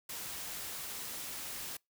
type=noise; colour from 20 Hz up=white; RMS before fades=-42 dBFS; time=0.09-1.77 s; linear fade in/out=5 ms; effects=noise-tail reverb RT60 0.2 s tail -26 dB re dry